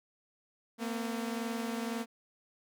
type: tone pair together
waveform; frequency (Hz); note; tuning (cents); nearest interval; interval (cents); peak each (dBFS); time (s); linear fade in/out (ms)
sawtooth; 228.1 / 250; A#3 / B3; -37 / +21; major second; 158; -31 / -36; 0.78-2.06; 50
effects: none